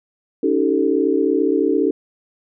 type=tone cluster; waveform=sine; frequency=282.9 / 317.5 / 386.3 / 443.9 Hz; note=C#4 / D#4 / G4 / A4; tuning=+35 / +35 / -25 / +15 cents; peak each=-20 dBFS; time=0.43-1.91 s; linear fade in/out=5 ms; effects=none